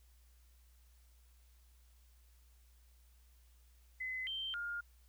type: tone with pitch steps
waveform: sine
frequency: 2032 / 3132 / 1414 Hz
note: B6 / G7 / F6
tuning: +49 / -2 / +21 cents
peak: -38 dBFS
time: 4-4.81 s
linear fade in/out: 10 ms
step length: 270 ms
effects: added 60 Hz sine -62 dBFS peak until 5.08 s + white hiss -73 dBFS RMS until 5.08 s